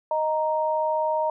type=tone pair together; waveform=sine; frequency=622.3 / 932.4 Hz; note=D#5 / A#5; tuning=0 / 0 cents; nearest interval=perfect fifth; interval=700 cents; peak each=-24 dBFS; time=0.11-1.3 s; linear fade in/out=2 ms; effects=none